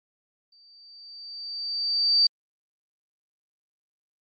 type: tone with exponential growth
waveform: sine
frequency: 4634 Hz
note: D8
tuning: 24 cents flat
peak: -15 dBFS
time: 0.52-2.27 s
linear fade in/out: 5 ms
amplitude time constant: 380 ms
effects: Opus 48 kbps